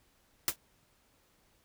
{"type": "noise with exponential decay", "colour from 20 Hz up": "white", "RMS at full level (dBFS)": -24, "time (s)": [0.48, 0.56], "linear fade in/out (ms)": 0, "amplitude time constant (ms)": 16, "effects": ["pink hiss -69 dBFS RMS until 1.64 s"]}